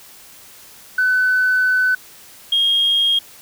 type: tone pair in turn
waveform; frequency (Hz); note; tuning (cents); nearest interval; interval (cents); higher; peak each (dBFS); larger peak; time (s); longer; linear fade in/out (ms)
sine; 1507 / 3249; F#6 / G#7; +31 / -39; octave + minor second; 1330; second; -12; neither; 0.98-1.95 / 2.52-3.19; first; 5
effects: tanh soft clip ceiling -9 dBFS + white hiss -43 dBFS RMS until 3.41 s